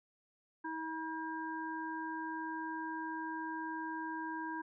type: harmonic tone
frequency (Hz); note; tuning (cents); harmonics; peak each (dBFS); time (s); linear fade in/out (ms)
320.5; E4; -49; 1 / 3 / 5; -42 / -41 / -44; 0.64-4.62; 10
effects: none